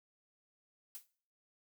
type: noise with exponential decay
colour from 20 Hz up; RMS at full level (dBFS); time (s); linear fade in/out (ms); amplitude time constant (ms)
blue; -42; 0.95-1.07; 0; 25
effects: noise-tail reverb RT60 0.5 s tail -20 dB re dry